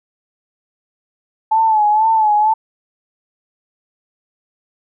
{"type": "tone with vibrato", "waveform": "sine", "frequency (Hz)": 865, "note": "A5", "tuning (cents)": -30, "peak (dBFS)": -10, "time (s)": [1.51, 2.54], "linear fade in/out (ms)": 10, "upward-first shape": "sine", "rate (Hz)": 2.1, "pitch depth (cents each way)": 62, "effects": []}